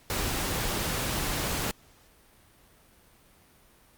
pink noise, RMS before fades -30 dBFS, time 0.1-1.71 s, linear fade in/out 0 ms, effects pink hiss -59 dBFS RMS until 3.97 s + Opus 48 kbps

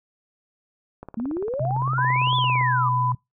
click train, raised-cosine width 1 ms, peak -23 dBFS, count 29, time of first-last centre 1.03-2.612 s, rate 17.7 Hz
sine exponential two-way sweep, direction up then down, 217.4 to 3537 to 1134 Hz, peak -24 dBFS, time 1.17-2.89 s, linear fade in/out 5 ms, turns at 2.36 s
sine tone with pitch glide, 130 to 125.35 Hz, C3 to B2, -11 to +26 cents, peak -23 dBFS, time 1.6-3.15 s, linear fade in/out 5 ms, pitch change -63 cents, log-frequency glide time 1.92-2.83 s
sine tone, 999 Hz, B5, 20 cents sharp, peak -21 dBFS, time 1.98-3.12 s, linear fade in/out 2 ms
effects noise-tail reverb RT60 0.2 s tail -26 dB re dry

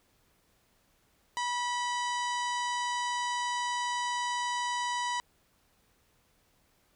harmonic tone with a mistuned harmonic, 974 Hz, B5, 24 cents flat, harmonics 1 / 2 / 3 / 4 / 5 / 6 / 7 / 8 / 9, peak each -31 / -37 / -41 / -43 / -45 / -47 / -48 / -49 / -50 dBFS, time 1.37-5.2 s, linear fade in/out 0 ms, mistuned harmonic 3, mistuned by +52 cents, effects pink hiss -69 dBFS RMS until 6.95 s

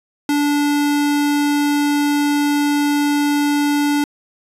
square tone, 290.6 Hz, D4, 18 cents flat, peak -15 dBFS, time 0.29-4.04 s, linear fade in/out 2 ms, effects resampled to 32000 Hz

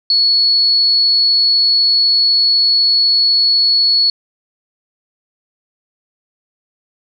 sine tone, 4388 Hz, C#8, 18 cents flat, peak -9 dBFS, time 0.1-4.1 s, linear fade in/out 2 ms, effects none

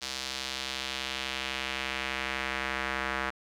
square tone with band-pass filter sweep, 65.9 Hz, C2, 13 cents sharp, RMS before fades -34 dBFS, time 0.01-3.31 s, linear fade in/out 20 ms, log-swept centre 4700 to 1600 Hz, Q 1.5, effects none

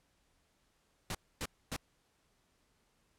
pink noise bursts, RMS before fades -38 dBFS, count 3, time 1.1-1.764 s, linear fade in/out 2 ms, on 48 ms, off 260 ms, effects pink hiss -74 dBFS RMS until 3.18 s + low-pass 11000 Hz 12 dB/octave

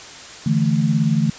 sine chord, D suspended second, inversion none, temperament equal, 146.83 / 164.81 / 220 Hz, D3 / E3 / A3, 0 / 0 / 0 cents, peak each -19 dBFS, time 0.46-1.3 s, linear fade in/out 5 ms, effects white hiss -37 dBFS RMS until 1.38 s + resampled to 16000 Hz

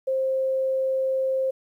sine tone, 528 Hz, C5, 16 cents sharp, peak -21 dBFS, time 0.07-1.51 s, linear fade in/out 10 ms, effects 10-bit

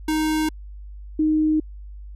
square / sine tone pair in turn, 311.1 / 309.8 Hz, D#4 / D#4, 0 / -7 cents, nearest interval unison, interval 7 cents, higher first, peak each -20 / -16 dBFS, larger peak second, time 0.08-0.49 / 1.19-1.6 s, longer neither, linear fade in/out 5 ms, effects added 50 Hz sine -35 dBFS peak until 2.15 s + resampled to 32000 Hz

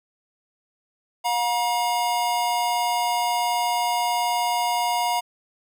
square tone pair together, 715 / 953.7 Hz, F5 / A#5, +41 / +39 cents, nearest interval perfect fourth, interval 498 cents, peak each -25 / -24 dBFS, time 1.24-5.21 s, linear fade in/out 20 ms, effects none

